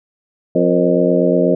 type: harmonic tone with a mistuned harmonic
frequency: 88.2 Hz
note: F2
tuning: 18 cents sharp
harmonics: 2 / 3 / 4 / 5 / 6 / 7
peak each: -18 / -18 / -18 / -18 / -18 / -18 dBFS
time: 0.55-1.55 s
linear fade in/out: 5 ms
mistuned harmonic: 5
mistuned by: +75 cents
effects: none